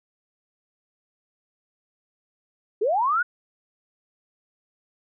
sine linear sweep, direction up, 381.3 to 1500 Hz, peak -19 dBFS, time 2.81-3.23 s, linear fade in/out 10 ms, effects none

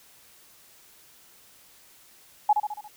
sine tone with echo, 840 Hz, G#5, 19 cents sharp, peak -15 dBFS, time 2.49-2.53 s, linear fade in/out 5 ms, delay 70 ms, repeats 5, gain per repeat -5 dB, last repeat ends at 2.88 s, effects white hiss -55 dBFS RMS until 2.96 s

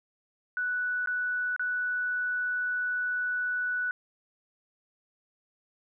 sine tone with dropouts, 1481 Hz, F#6, 1 cent sharp, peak -27 dBFS, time 0.57-3.91 s, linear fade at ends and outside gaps 1 ms, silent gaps 1.06-1.073 / 1.563-1.595 s, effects none

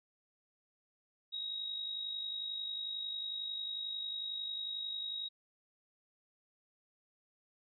sine tone with amplitude modulation, 3797 Hz, A#7, 31 cents sharp, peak -35 dBFS, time 1.32-5.29 s, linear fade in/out 20 ms, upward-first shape sine, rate 51.1 Hz, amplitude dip 50%, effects none

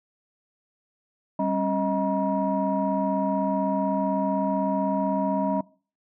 sine tone cluster, 196 / 271.9 / 630 / 956 Hz, G3 / C#4 / D#5 / A#5, 0 / -33 / +21 / +43 cents, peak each -27 dBFS, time 1.39-5.61 s, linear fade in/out 5 ms, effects noise-tail reverb RT60 0.4 s tail -22 dB re dry + tanh soft clip ceiling -13 dBFS

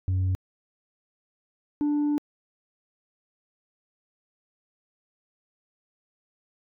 sine tone pair in turn, 93.1 / 294 Hz, F#2 / D4, +11 / +2 cents, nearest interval octave + minor sixth, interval 1991 cents, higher second, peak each -19 dBFS, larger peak neither, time 0.08-0.35 / 1.81-2.18 s, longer second, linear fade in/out 0 ms, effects tanh soft clip ceiling -21 dBFS

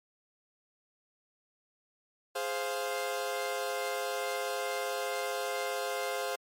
sawtooth chord, F minor, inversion first, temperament equal, 415.3 / 523.3 / 698.5 Hz, Ab4 / C5 / F5, 0 / 0 / 0 cents, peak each -34 / -31 / -33 dBFS, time 2.35-6.36 s, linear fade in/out 10 ms, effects MP3 64 kbps

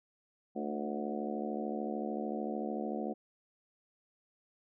harmonic tone with a mistuned harmonic, 73.42 Hz, D2, in tune, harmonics 3 / 4 / 5 / 6 / 7 / 8 / 9 / 10, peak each -38 / -42 / -42 / -45 / -43 / -46 / -47 / -43 dBFS, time 0.55-3.14 s, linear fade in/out 20 ms, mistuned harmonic 5, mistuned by -38 cents, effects none

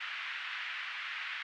pink band-pass noise, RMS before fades -40 dBFS, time 0-1.43 s, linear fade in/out 10 ms, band 1500 to 2900 Hz, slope 24 dB/octave, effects none

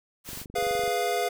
white noise, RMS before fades -39 dBFS, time 0.24-0.46 s, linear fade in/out 50 ms
click train, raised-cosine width 3 ms, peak -30 dBFS, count 15, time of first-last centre 0.29-0.878 s, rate 23.8 Hz
square chord, F diminished, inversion first, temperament equal, 415.3 / 493.9 / 698.5 Hz, Ab4 / Cb5 / F5, 0 / 0 / 0 cents, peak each -31 / -31 / -28 dBFS, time 0.55-1.29 s, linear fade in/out 10 ms
effects none

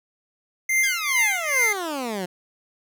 square tone with tremolo, 2093 Hz, C7, in tune, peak -17 dBFS, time 0.69-1.73 s, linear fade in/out 5 ms, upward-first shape triangle, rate 2.4 Hz, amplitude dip 90%
15% pulse exponential sweep, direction down, 1703 to 174.61 Hz, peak -20 dBFS, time 0.83-2.26 s, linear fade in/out 10 ms
effects none

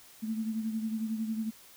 sine beating tone pair, 219.7 / 230.7 Hz, A3 / A#3, -2 / -18 cents, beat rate 11 Hz, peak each -31 / -39 dBFS, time 0.22-1.51 s, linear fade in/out 20 ms, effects white hiss -55 dBFS RMS until 1.76 s

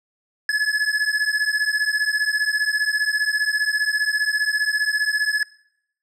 square beating tone pair, 1700 / 1715 Hz, G#6 / A6, +40 / -45 cents, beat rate 15 Hz, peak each -22 dBFS, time 0.49-5.43 s, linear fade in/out 2 ms, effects noise-tail reverb RT60 0.8 s tail -24 dB re dry + low-pass 8000 Hz 12 dB/octave

